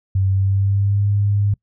sine tone with pitch glide, 96 to 101.71 Hz, G2 to G#2, -36 to -36 cents, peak -14 dBFS, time 0.15-1.54 s, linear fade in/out 5 ms, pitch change +100 cents, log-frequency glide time 0.29-1.08 s, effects noise-tail reverb RT60 0.1 s tail -24 dB re dry

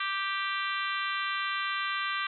harmonic tone with a mistuned harmonic, 392 Hz, G4, in tune, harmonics 3 / 4 / 5 / 6 / 7 / 8 / 9 / 10, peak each -33 / -35 / -37 / -39 / -40 / -41 / -42 / -43 dBFS, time 0-2.27 s, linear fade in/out 5 ms, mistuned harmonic 10, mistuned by +23 cents, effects none

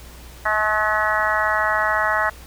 harmonic tone with a mistuned harmonic, 213.8 Hz, A3, 49 cents flat, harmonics 3 / 4 / 5 / 6 / 7 / 8 / 9, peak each -25 / -25 / -25 / -25 / -25 / -25 / -25 dBFS, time 0.45-2.3 s, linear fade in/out 10 ms, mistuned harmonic 5, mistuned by +16 cents, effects added 60 Hz sine -40 dBFS peak until 2.46 s + pink hiss -44 dBFS RMS until 2.46 s

